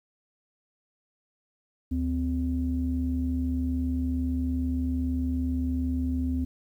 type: tone pair together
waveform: sine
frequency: 74.5 / 256.9 Hz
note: D2 / C4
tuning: +25 / -32 cents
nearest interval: octave + major sixth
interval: 2143 cents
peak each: -27 dBFS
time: 1.91-6.45 s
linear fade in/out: 10 ms
effects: tanh soft clip ceiling -17 dBFS + 10-bit